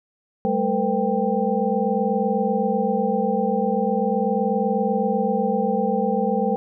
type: tone cluster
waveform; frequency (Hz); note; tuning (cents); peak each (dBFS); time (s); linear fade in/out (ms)
sine; 195.8 / 216.2 / 458.1 / 506 / 787; G3 / A3 / A#4 / B4 / G5; -2 / -30 / -30 / +42 / +7; -25; 0.45-6.56; 0
effects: none